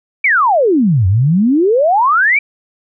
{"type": "exponential two-way sweep", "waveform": "sine", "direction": "down then up", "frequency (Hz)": [2380, 89.1, 2380], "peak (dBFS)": -8, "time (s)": [0.24, 2.39], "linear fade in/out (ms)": 5, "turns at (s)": 1.07, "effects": []}